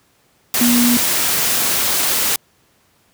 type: tone in noise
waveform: sine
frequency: 241.2 Hz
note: B3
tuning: 41 cents flat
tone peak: -12 dBFS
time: 0.61-0.97 s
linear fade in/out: 2 ms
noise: white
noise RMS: -17 dBFS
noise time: 0.54-2.36 s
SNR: +2 dB
effects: pink hiss -57 dBFS RMS until 3.13 s + high-pass 80 Hz 12 dB/octave